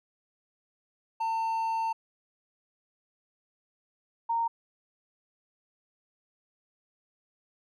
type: tone pair in turn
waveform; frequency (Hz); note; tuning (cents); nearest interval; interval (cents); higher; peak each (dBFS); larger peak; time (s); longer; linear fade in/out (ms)
triangle / sine; 900 / 923.7; A5 / A#5; +39 / -16; unison; 45; second; -25; neither; 1.2-1.93 / 4.29-4.48; first; 10
effects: none